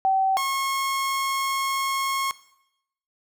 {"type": "tone pair in turn", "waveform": ["sine", "sawtooth"], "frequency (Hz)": [768, 1086.1], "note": ["G5", "C#6"], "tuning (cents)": [-36, -36], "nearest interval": "tritone", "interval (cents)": 600, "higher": "second", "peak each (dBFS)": [-17, -20], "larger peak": "first", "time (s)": [[0.05, 0.37], [0.37, 2.31]], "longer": "second", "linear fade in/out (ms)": 0, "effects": ["noise-tail reverb RT60 0.8 s tail -17 dB re dry"]}